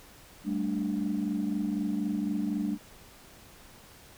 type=chord; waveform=sine; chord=G suspended second; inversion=none; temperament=equal; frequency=196 / 220 / 293.7 Hz; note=G3 / A3 / D4; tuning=0 / 0 / 0 cents; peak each=-31 dBFS; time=0.44-2.78 s; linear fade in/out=50 ms; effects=tanh soft clip ceiling -21 dBFS + pink hiss -53 dBFS RMS until 4.17 s